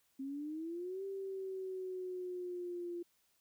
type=exponential two-way sweep; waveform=sine; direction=up then down; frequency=265 to 392 to 345.2 Hz; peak=-39 dBFS; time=0.19-3.03 s; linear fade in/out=10 ms; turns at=1.04 s; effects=white hiss -75 dBFS RMS until 3.4 s